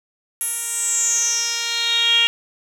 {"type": "tone with band-pass filter sweep", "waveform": "10% pulse", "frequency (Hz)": 466.2, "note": "A#4", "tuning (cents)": 0, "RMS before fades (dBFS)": -20, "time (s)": [0.41, 2.27], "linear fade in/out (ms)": 0, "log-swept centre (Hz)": [11000, 3000], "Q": 8.2, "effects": []}